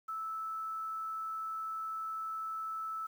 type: tone with quantisation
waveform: sine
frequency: 1312 Hz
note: E6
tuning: 9 cents flat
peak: -36 dBFS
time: 0.08-3.07 s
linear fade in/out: 10 ms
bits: 10
effects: none